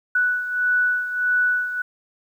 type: beating tone pair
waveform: sine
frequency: 1480 / 1481.6 Hz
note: F#6 / F#6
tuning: 0 / +2 cents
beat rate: 1.6 Hz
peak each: -19 / -25 dBFS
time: 0.15-1.82 s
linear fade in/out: 5 ms
effects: 9-bit